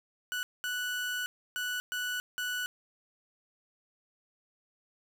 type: tone bursts at uneven times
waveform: 30% pulse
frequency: 1480 Hz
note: F#6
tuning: in tune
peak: -29 dBFS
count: 5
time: 0.32-0.43 / 0.64-1.26 / 1.56-1.8 / 1.92-2.2 / 2.38-2.66 s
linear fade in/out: 0 ms
effects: none